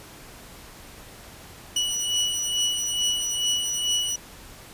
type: beating tone pair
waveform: 25% pulse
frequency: 2939 / 2941.3 Hz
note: F#7 / F#7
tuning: -12 / -11 cents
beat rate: 2.3 Hz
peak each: -21 / -25 dBFS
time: 1.76-4.16 s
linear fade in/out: 5 ms
effects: pink hiss -45 dBFS RMS until 4.73 s + resampled to 32000 Hz